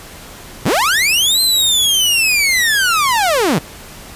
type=linear two-way sweep; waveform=sawtooth; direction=up then down; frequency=74.9 to 4151 to 125.3 Hz; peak=-8 dBFS; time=0.65-3.59 s; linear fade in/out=10 ms; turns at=1.41 s; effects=pink hiss -35 dBFS RMS until 4.15 s + resampled to 32000 Hz